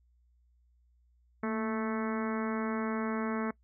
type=harmonic tone with a mistuned harmonic; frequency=219.3 Hz; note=A3; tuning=6 cents flat; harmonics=1 / 2 / 3 / 4 / 5 / 6 / 7 / 8 / 9 / 10; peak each=-32 / -37 / -42 / -44 / -42 / -42 / -46 / -47 / -49 / -49 dBFS; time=1.43-3.51 s; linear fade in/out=5 ms; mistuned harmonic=1; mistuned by=+48 cents; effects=noise-tail reverb RT60 0.1 s tail -22 dB re dry + added 60 Hz sine -64 dBFS peak until 3.63 s